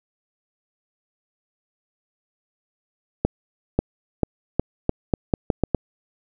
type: accelerating click train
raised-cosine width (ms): 2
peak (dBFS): -4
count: 10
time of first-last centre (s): 3.25-5.747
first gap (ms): 540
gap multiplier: 0.82
effects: none